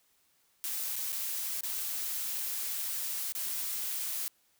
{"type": "noise with dropouts", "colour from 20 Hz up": "blue", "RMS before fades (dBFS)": -35, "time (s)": [0.64, 4.28], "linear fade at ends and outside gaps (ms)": 0, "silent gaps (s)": [[0.957, 0.963], [1.121, 1.127], [1.608, 1.634], [3.322, 3.351]], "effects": ["white hiss -70 dBFS RMS until 4.59 s"]}